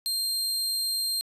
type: tone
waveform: sawtooth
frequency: 4184 Hz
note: C8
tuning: 1 cent flat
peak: -23 dBFS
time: 0.06-1.21 s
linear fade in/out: 0 ms
effects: resampled to 32000 Hz